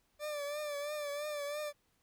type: tone with vibrato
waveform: 40% pulse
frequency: 587.3 Hz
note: D5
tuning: in tune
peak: -36 dBFS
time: 0.19-1.73 s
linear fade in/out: 50 ms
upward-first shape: triangle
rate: 3 Hz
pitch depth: 61 cents each way
effects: pink hiss -75 dBFS RMS until 2.02 s